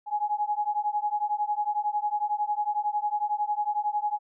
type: beating tone pair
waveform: sine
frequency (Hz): 830.6 / 841.6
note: G#5 / G#5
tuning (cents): 0 / +23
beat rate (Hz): 11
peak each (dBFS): -28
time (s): 0.06-4.19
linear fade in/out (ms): 50
effects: none